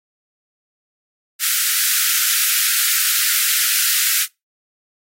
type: high-pass noise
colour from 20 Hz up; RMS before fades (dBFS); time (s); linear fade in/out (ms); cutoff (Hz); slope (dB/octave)
white; -17; 1.39-4.27; 50; 1300; 96
effects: noise-tail reverb RT60 0.2 s tail -23 dB re dry + AAC 48 kbps